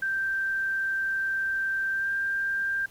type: tone with pitch glide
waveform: sine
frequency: 1568 to 1587.1 Hz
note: G6 to G6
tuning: 0 to +21 cents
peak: -25 dBFS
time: 0.02-2.86 s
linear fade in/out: 5 ms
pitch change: +21 cents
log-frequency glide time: 1.93-2.09 s
effects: pink hiss -54 dBFS RMS until 2.9 s